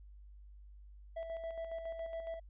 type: tone with tremolo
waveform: triangle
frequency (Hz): 659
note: E5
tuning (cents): -1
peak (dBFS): -36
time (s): 1.16-2.4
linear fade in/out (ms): 10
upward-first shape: square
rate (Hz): 7.2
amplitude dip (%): 45
effects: added 50 Hz sine -52 dBFS peak until 2.49 s + resampled to 8000 Hz